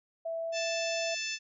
sine tone with pitch glide, 659.3 to 665 Hz, E5 to E5, 0 to +15 cents, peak -32 dBFS, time 0.25-1.15 s, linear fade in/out 10 ms, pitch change +15 cents, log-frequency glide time 0.4-0.66 s
harmonic tone, 880 Hz, A5, in tune, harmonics 2 / 3 / 4 / 5 / 6 / 7 / 8, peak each -43 / -36 / -42 / -45 / -39 / -42 / -46 dBFS, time 0.52-1.39 s, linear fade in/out 50 ms
effects none

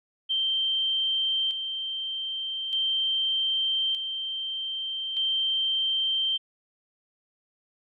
sine tone with tremolo, 3136 Hz, G7, in tune, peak -23 dBFS, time 0.29-6.38 s, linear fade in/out 20 ms, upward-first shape square, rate 0.41 Hz, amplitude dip 50%, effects none

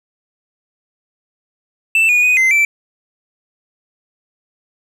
triangle tone with pitch steps, 2658 / 2453 / 2489 / 2069 / 2331 Hz, E7 / D#7 / D#7 / C7 / D7, +14 / -25 / 0 / -20 / -14 cents, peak -8 dBFS, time 1.95-2.65 s, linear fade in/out 2 ms, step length 140 ms, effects none

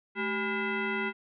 sine tone with frequency modulation, 820 Hz, G#5, 22 cents flat, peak -28 dBFS, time 0.15-1.13 s, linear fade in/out 50 ms, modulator 604 Hz, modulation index 2.8, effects none

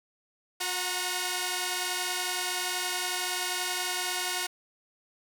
5% pulse tone cluster, 361.2 / 733 / 935 Hz, F#4 / F#5 / A#5, -42 / -16 / +5 cents, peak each -22 dBFS, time 0.6-4.47 s, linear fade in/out 10 ms, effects none

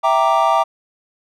triangle chord, E half-diminished seventh, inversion none, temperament equal, 659.3 / 784 / 932.3 / 1174.7 Hz, E5 / G5 / Bb5 / D6, 0 / 0 / 0 / 0 cents, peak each -16 dBFS, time 0.03-0.64 s, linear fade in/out 20 ms, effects none

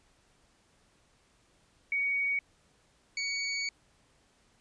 sine / 25% pulse tone pair in turn, 2244 / 2244 Hz, C#7 / C#7, +21 / +21 cents, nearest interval unison, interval 0 cents, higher neither, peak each -27 dBFS, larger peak neither, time 1.92-2.39 / 3.17-3.69 s, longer second, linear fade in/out 2 ms, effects pink hiss -67 dBFS RMS until 4.6 s + resampled to 22050 Hz

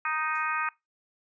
harmonic tone, 311.1 Hz, D#4, in tune, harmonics 3 / 4 / 5 / 6 / 7 / 8, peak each -35 / -30 / -33 / -37 / -39 / -35 dBFS, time 0.05-0.69 s, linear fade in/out 2 ms
violet noise with exponential decay, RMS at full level -47 dBFS, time 0.35-0.58 s, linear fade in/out 0 ms, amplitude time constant 49 ms
effects noise-tail reverb RT60 0.2 s tail -22 dB re dry + resampled to 16000 Hz

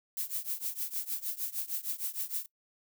violet noise with tremolo, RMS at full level -32 dBFS, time 0.17-2.46 s, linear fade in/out 2 ms, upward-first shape triangle, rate 6.5 Hz, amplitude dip 95%, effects noise-tail reverb RT60 0.1 s tail -21 dB re dry

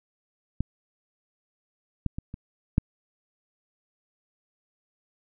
clicks, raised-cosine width 5 ms, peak -13 / -13 / -20 / -24 / -7 dBFS, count 5, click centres 0.606 / 2.063 / 2.185 / 2.341 / 2.781 s, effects none

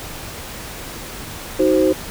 sine chord, C diminished, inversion first, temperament just, 314 / 376.7 / 523.3 Hz, Eb4 / Gb4 / C5, +16 / +31 / 0 cents, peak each -16 dBFS, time 1.59-1.93 s, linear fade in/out 10 ms, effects tanh soft clip ceiling -4 dBFS + pink hiss -32 dBFS RMS until 2.1 s

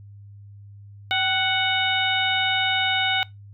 harmonic tone with a mistuned harmonic, 740 Hz, F#5, in tune, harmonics 1 / 2 / 3 / 4 / 5, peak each -26 / -26 / -26 / -26 / -26 dBFS, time 1.11-3.23 s, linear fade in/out 0 ms, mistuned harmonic 1, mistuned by +60 cents, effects noise-tail reverb RT60 0.2 s tail -23 dB re dry + added 101 Hz sine -41 dBFS peak until 3.53 s

